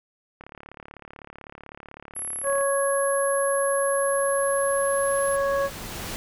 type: click train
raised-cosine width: 0.5 ms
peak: -26 dBFS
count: 80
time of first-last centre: 0.41-2.611 s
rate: 35.9 Hz
type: tone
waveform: sine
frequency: 11175 Hz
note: F9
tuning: in tune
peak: -29 dBFS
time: 2.15-5.37 s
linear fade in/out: 20 ms
type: harmonic tone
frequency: 554.4 Hz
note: C#5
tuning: in tune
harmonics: 1 / 2 / 3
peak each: -22 / -28 / -32 dBFS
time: 2.43-5.7 s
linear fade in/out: 50 ms
type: noise with exponential growth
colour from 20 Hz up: pink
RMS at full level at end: -32 dBFS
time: 2.89-6.16 s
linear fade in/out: 0 ms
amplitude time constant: 710 ms
effects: none